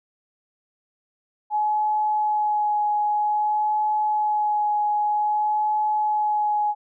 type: tone with vibrato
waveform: sine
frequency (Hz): 844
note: G#5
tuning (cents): +28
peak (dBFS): -19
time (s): 1.5-6.75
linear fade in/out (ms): 50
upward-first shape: sine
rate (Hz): 0.52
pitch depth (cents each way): 14
effects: none